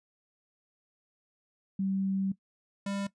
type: tone pair in turn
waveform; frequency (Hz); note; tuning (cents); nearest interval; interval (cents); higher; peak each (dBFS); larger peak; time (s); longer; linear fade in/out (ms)
sine / square; 193.2 / 198.86; G3 / G3; -25 / +25; unison; 50; second; -27 / -32; first; 1.79-2.32 / 2.86-3.07; first; 5
effects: noise-tail reverb RT60 0.1 s tail -17 dB re dry + resampled to 22050 Hz